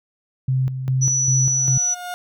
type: tone with tremolo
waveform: sine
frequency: 130.6 Hz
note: C3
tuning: 3 cents flat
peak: -16 dBFS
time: 0.48-1.78 s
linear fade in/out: 5 ms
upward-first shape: square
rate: 2.5 Hz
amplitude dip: 60%
type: tone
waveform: sine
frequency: 5920 Hz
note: F#8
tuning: in tune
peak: -17 dBFS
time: 1.01-1.95 s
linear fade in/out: 20 ms
type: tone with exponential growth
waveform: 30% pulse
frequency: 716 Hz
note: F5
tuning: 43 cents sharp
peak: -23 dBFS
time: 1.17-2.14 s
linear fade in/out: 0 ms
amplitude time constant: 210 ms
effects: none